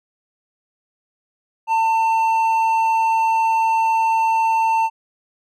sine tone with hard clipping, 897 Hz, A5, 33 cents sharp, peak -16 dBFS, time 1.67-4.9 s, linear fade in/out 50 ms, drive 5 dB, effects none

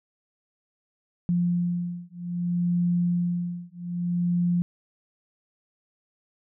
sine beating tone pair, 174.61 / 175.23 Hz, F3 / F3, 0 / +6 cents, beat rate 0.62 Hz, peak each -26 dBFS, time 1.29-4.62 s, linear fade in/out 0 ms, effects none

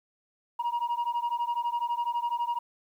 sine beating tone pair, 945 / 957 Hz, A#5 / A#5, +23 / +45 cents, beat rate 12 Hz, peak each -28 dBFS, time 0.59-2.59 s, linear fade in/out 10 ms, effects tanh soft clip ceiling -24 dBFS + 10-bit

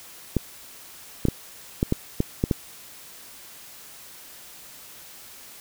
clicks, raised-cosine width 3 ms, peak -7 dBFS, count 8, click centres 0.367 / 1.253 / 1.285 / 1.829 / 1.924 / 2.204 / 2.439 / 2.512 s, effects white hiss -45 dBFS RMS until 5.6 s

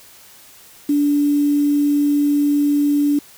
sine tone with quantisation, 290 Hz, D4, 22 cents flat, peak -13 dBFS, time 0.89-3.19 s, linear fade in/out 5 ms, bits 6, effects white hiss -45 dBFS RMS until 3.37 s

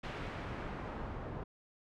pink noise with low-pass filter sweep, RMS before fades -42 dBFS, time 0.03-1.44 s, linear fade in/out 10 ms, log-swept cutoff 2600 to 990 Hz, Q 0.8, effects none

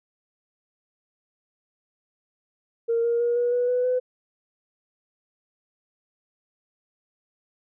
sine tone with pitch steps, 463.2 / 469.7 / 476.2 / 482.9 / 489.6 / 496.4 / 503.4 Hz, A#4 / A#4 / A#4 / B4 / B4 / B4 / B4, -11 / +13 / +37 / -39 / -15 / +9 / +33 cents, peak -19 dBFS, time 2.88-4 s, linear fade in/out 20 ms, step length 160 ms, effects tanh soft clip ceiling -15 dBFS

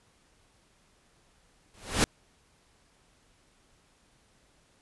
pink noise with exponential growth, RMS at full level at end -20 dBFS, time 1.74-2.04 s, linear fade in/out 0 ms, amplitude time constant 64 ms, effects pink hiss -65 dBFS RMS until 4.81 s + resampled to 24000 Hz

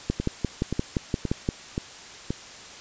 two click trains, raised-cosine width 3 ms, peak -10 / -13 dBFS, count 9 / 5, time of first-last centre 0.1-1.489 / 0.2-2.305 s, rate 5.76 / 1.9 Hz, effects white hiss -43 dBFS RMS until 2.8 s + resampled to 16000 Hz

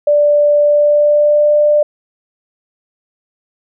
sine tone with pitch glide, 587.3 to 594.5 Hz, D5 to D5, 0 to +21 cents, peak -7 dBFS, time 0.07-1.83 s, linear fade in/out 5 ms, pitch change +21 cents, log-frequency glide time 0.61-1.55 s, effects none

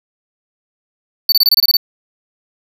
square tone bursts, 4499 Hz, C#8, 25 cents sharp, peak -8 dBFS, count 9, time 1.29-1.769 s, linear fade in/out 2 ms, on 31 ms, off 25 ms, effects none

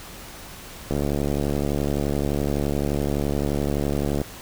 click train, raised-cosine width 2 ms, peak -11 dBFS, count 238, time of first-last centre 0.91-4.215 s, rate 71.7 Hz, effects pink hiss -40 dBFS RMS until 4.41 s

